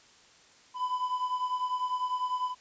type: beating tone pair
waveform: triangle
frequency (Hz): 1001 / 1011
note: B5 / B5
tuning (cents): +23 / +40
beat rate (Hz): 10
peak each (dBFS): -28 / -33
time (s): 0.74-2.55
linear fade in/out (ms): 50
effects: white hiss -58 dBFS RMS until 2.6 s + resampled to 16000 Hz